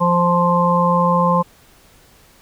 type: harmonic tone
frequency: 174.61 Hz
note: F3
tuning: in tune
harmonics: 1 / 3 / 5 / 6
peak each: -17 / -19 / -21 / -16 dBFS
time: 0-1.43 s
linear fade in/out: 20 ms
effects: pink hiss -50 dBFS RMS until 2.41 s